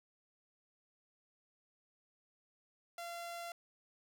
sawtooth tone, 686 Hz, F5, 31 cents flat, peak -39 dBFS, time 2.98-3.52 s, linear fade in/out 2 ms, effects none

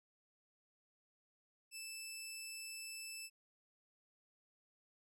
15% pulse tone, 2637 Hz, E7, in tune, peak -39 dBFS, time 1.71-3.3 s, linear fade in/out 50 ms, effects none

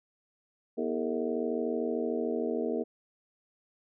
harmonic tone with a mistuned harmonic, 80.4 Hz, E2, 43 cents flat, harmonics 3 / 4 / 5 / 6 / 7 / 8 / 9, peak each -34 / -36 / -35 / -33 / -46 / -39 / -48 dBFS, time 0.77-2.84 s, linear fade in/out 20 ms, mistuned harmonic 6, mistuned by -100 cents, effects none

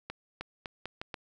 accelerating click train, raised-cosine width 0.3 ms, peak -21 dBFS, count 6, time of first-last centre 0.1-1.142 s, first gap 310 ms, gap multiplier 0.8, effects none

